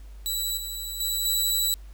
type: tone with level steps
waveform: 15% pulse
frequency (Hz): 3939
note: B7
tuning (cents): -5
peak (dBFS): -19 / -25 / -18 / -15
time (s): 0.26-1.74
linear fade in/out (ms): 0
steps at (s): 0.57 / 1 / 1.25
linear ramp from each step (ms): 5
effects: added 50 Hz sine -40 dBFS peak until 1.93 s + pink hiss -59 dBFS RMS until 1.93 s